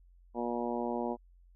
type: harmonic tone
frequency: 119.6 Hz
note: A#2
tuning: 45 cents sharp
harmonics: 2 / 3 / 4 / 5 / 6 / 7 / 8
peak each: -36 / -38 / -39 / -40 / -41 / -41 / -42 dBFS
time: 0.34-1.17 s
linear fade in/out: 50 ms
effects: added 44 Hz sine -57 dBFS peak until 1.55 s